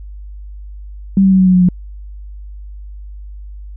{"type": "tone with pitch steps", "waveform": "sine", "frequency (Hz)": [194.2, 191.64, 189.11, 186.61, 184.15, 181.72, 179.32], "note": ["G3", "G3", "F#3", "F#3", "F#3", "F#3", "F3"], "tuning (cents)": [-16, -39, 38, 15, -8, -31, 46], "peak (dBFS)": -6, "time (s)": [1.17, 1.688], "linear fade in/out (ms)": 2, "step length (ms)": 74, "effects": ["added 50 Hz sine -28 dBFS peak until 3.76 s"]}